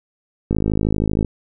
click train, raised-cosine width 3 ms, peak -6 dBFS, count 40, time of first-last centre 0.51-1.247 s, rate 52.9 Hz, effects none

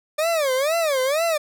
40% pulse tone with vibrato, 589 Hz, D5, 5 cents sharp, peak -18 dBFS, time 0.18-1.38 s, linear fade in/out 10 ms, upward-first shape sine, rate 2.1 Hz, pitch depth 240 cents each way, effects none

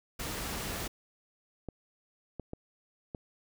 pink noise, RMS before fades -37 dBFS, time 0.19-0.88 s, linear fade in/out 10 ms
clicks, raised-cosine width 2 ms, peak -25 dBFS, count 4, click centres 1.687 / 2.397 / 2.534 / 3.148 s
effects none

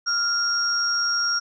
sine tone pair together, 1396.9 / 5588 Hz, F6 / F8, 0 / 0 cents, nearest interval 2 octaves, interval 2400 cents, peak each -24 / -22 dBFS, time 0.06-1.4 s, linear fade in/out 20 ms, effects none

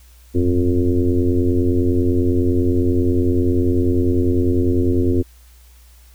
sine tone with frequency modulation, 174.8 Hz, F3, 2 cents sharp, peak -13 dBFS, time 0.34-5.23 s, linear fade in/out 20 ms, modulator 89.9 Hz, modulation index 2.5, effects added 60 Hz sine -44 dBFS peak until 6.14 s + white hiss -53 dBFS RMS until 6.14 s

